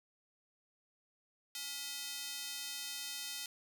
square tone with high-pass filter, 282.5 Hz, C#4, 33 cents sharp, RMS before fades -43 dBFS, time 1.55-3.46 s, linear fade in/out 2 ms, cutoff 3600 Hz, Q 1, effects none

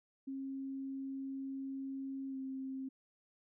sine tone with pitch glide, 270 to 265.5 Hz, C#4 to C4, -45 to +25 cents, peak -39 dBFS, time 0.27-2.89 s, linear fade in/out 10 ms, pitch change -30 cents, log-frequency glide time 2.29-2.36 s, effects none

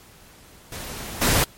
pink noise with level steps, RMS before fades -34 / -19 dBFS, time 0.72-1.44 s, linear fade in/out 2 ms, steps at 1.21 s, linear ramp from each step 10 ms, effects pink hiss -49 dBFS RMS until 1.57 s + MP3 64 kbps

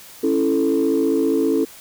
sine chord, A major, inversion first, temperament just, 275 / 330 / 440 Hz, C#4 / E4 / A4, -14 / +2 / 0 cents, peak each -19 dBFS, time 0.23-1.65 s, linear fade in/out 10 ms, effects tanh soft clip ceiling -9 dBFS + white hiss -42 dBFS RMS until 1.8 s

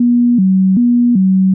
sine tone with vibrato, 213.6 Hz, G#3, 49 cents sharp, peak -7 dBFS, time 0-1.54 s, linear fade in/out 5 ms, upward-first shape square, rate 1.3 Hz, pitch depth 210 cents each way, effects none

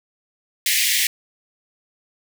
pink high-pass noise, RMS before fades -19 dBFS, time 0.66-1.07 s, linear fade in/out 2 ms, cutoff 1800 Hz, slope 96 dB/octave, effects none

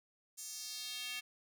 square tone with high-pass filter sweep, 246.8 Hz, B3, 1 cent flat, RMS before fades -44 dBFS, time 0.37-1.21 s, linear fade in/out 20 ms, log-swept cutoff 7200 to 2500 Hz, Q 2.2, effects none

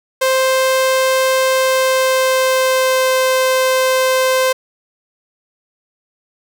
sawtooth tone with pitch glide, 523.3 to 518.8 Hz, C5 to C5, 0 to -15 cents, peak -8 dBFS, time 0.21-4.53 s, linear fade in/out 10 ms, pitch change -15 cents, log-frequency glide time 1.48-3.1 s, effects none

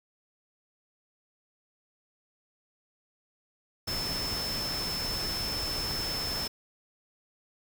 sine tone in noise, 5274 Hz, E8, in tune, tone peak -32 dBFS, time 3.87-6.48 s, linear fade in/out 10 ms, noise pink, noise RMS -36 dBFS, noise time 3.87-6.48 s, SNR +1 dB, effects none

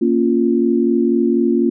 sine chord, Bb minor, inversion none, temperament equal, 233.1 / 277.2 / 349.2 Hz, Bb3 / Db4 / F4, 0 / 0 / 0 cents, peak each -16 / -18 / -16 dBFS, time 0.01-1.7 s, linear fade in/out 10 ms, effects none

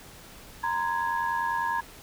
sine tone cluster, 935 / 1025 / 1666 Hz, A#5 / C6 / G#6, +5 / -36 / +5 cents, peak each -27 / -31 / -31 dBFS, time 0.63-1.81 s, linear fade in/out 10 ms, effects tanh soft clip ceiling -17 dBFS + pink hiss -48 dBFS RMS until 2.02 s

